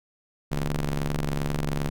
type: ring-modulated tone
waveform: sawtooth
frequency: 70 Hz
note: C#2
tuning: 18 cents sharp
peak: -18 dBFS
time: 0.51-1.9 s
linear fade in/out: 10 ms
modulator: 81.3 Hz
effects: none